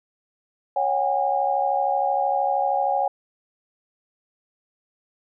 sine chord, C# suspended fourth, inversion none, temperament equal with one note detuned, 554.4 / 740 / 813 Hz, C#5 / F#5 / G#5, 0 / 0 / -37 cents, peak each -26 / -24 / -22 dBFS, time 0.76-3.08 s, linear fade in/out 5 ms, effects none

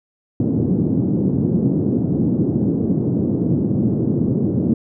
white band-pass noise, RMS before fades -18 dBFS, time 0.4-4.74 s, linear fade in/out 2 ms, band 110 to 310 Hz, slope 24 dB/octave, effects none

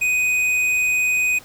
sine tone with tanh clipping, 2496 Hz, D#7, 5 cents sharp, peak -18 dBFS, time 0.01-1.39 s, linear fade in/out 10 ms, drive 10 dB, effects pink hiss -45 dBFS RMS until 1.44 s

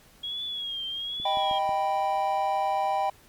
sine tone with vibrato, 3300 Hz, G#7, 12 cents flat, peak -30 dBFS, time 0.23-1.59 s, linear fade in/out 10 ms, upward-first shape triangle, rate 1.2 Hz, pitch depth 89 cents each way
clicks, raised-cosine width 3 ms, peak -30 dBFS, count 4, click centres 1.2 / 1.372 / 1.512 / 1.692 s
triangle chord, Eb augmented, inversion none, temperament equal, 622.3 / 784 / 987.8 Hz, Eb5 / G5 / B5, 0 / 0 / 0 cents, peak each -29 / -23 / -29 dBFS, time 1.25-3.1 s, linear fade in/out 5 ms
effects pink hiss -56 dBFS RMS until 3.28 s + MP3 96 kbps

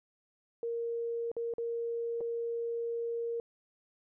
sine tone with dropouts, 466.2 Hz, A#4, in tune, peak -32 dBFS, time 0.63-3.4 s, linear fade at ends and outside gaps 1 ms, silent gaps 1.316-1.366 / 1.538-1.582 / 2.207-2.211 s, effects none

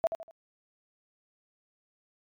sine tone with echo, 659.3 Hz, E5, in tune, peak -21 dBFS, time 0.04-0.07 s, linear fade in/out 0 ms, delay 80 ms, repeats 3, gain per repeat -9 dB, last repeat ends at 0.31 s, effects MP3 96 kbps

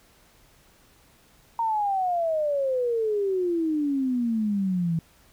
sine exponential sweep, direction down, 932.3 to 161.1 Hz, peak -22 dBFS, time 1.59-4.99 s, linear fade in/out 2 ms, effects pink hiss -58 dBFS RMS until 5.32 s

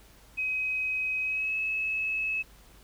sine tone with pitch glide, 2530 to 2585 Hz, D#7 to E7, +28 to -34 cents, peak -27 dBFS, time 0.37-2.43 s, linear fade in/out 20 ms, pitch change +38 cents, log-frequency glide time 1.22-1.56 s, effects added 50 Hz sine -56 dBFS peak until 2.83 s + pink hiss -57 dBFS RMS until 2.83 s

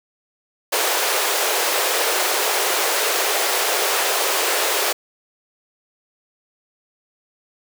pink high-pass noise, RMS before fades -20 dBFS, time 0.72-4.93 s, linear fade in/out 10 ms, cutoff 380 Hz, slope 48 dB/octave, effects none

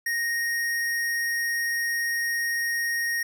square tone, 1864.7 Hz, A#6, in tune, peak -25 dBFS, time 0.06-3.23 s, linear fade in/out 5 ms, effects none

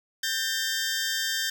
15% pulse tone pair together, 1580.2 / 1800 Hz, G6 / A6, +13 / +39 cents, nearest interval major second, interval 226 cents, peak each -22 / -23 dBFS, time 0.23-1.5 s, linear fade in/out 5 ms, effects none

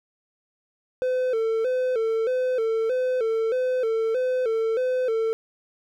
triangle tone with vibrato, 477.4 Hz, A#4, 41 cents sharp, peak -19 dBFS, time 1.02-5.33 s, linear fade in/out 0 ms, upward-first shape square, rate 1.6 Hz, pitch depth 110 cents each way, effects none

